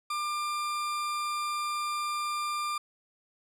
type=tone; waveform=40% pulse; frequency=1194 Hz; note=D6; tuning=28 cents sharp; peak=-29 dBFS; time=0.1-2.78 s; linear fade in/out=5 ms; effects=low-pass 12000 Hz 12 dB/octave